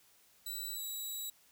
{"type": "tone with pitch glide", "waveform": "5% pulse", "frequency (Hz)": [3951, 3892], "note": ["B7", "B7"], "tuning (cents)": [0, -26], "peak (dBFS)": -32, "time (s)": [0.46, 1.3], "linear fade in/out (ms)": 5, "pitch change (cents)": -26, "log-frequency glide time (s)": [0.74, 0.83], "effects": ["white hiss -66 dBFS RMS until 1.51 s"]}